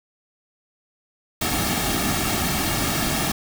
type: noise with comb filter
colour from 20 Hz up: pink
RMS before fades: -23 dBFS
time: 1.41-3.32 s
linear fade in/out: 5 ms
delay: 2 ms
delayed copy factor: -0.65
effects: none